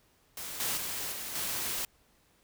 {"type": "noise with level steps", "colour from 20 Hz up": "white", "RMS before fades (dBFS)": [-40, -32, -36, -39, -34], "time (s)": [0.37, 1.85], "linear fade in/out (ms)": 2, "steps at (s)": [0.6, 0.77, 1.12, 1.35], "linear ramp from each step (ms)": 2, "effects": ["pink hiss -67 dBFS RMS until 2.43 s"]}